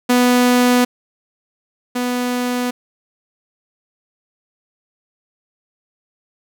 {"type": "tone pair in turn", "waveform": "sawtooth", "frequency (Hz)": [246.9, 246.9], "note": ["B3", "B3"], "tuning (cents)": [0, 0], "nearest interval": "unison", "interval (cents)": 0, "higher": "neither", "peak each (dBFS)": [-7, -14], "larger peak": "first", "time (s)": [[0.09, 0.85], [1.95, 2.71]], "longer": "neither", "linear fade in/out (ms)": 10, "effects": []}